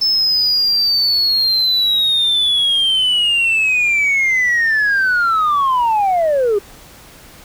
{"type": "linear sweep", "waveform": "sine", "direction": "down", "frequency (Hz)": [5274, 389.8], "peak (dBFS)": -10, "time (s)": [0.01, 6.59], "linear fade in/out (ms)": 10, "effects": ["tanh soft clip ceiling -10 dBFS", "pink hiss -41 dBFS RMS until 7.44 s"]}